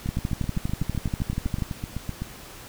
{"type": "two click trains", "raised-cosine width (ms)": 5, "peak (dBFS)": [-13, -17], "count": [20, 18], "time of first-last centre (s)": [[0.09, 1.622], [0.06, 2.22]], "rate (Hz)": [12.4, 7.87], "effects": ["pink hiss -43 dBFS RMS until 2.68 s"]}